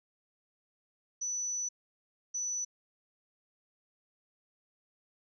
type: tone bursts at uneven times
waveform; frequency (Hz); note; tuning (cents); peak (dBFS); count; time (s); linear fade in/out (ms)
sine; 5960; F#8; +12; -32; 2; 1.21-1.69 / 2.34-2.65; 10
effects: none